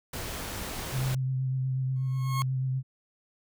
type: noise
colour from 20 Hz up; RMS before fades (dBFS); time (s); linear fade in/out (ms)
pink; -36; 0.13-1.15; 5
type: tone with vibrato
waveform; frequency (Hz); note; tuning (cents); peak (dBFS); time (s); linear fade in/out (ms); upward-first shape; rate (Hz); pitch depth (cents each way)
sine; 130.81; C3; 0; -26; 0.91-2.83; 50; triangle; 8.2; 25
type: tone with exponential growth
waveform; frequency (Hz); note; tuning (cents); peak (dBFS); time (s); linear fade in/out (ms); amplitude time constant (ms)
40% pulse; 1085; C#6; -37; -26; 1.96-2.42; 0; 100
effects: none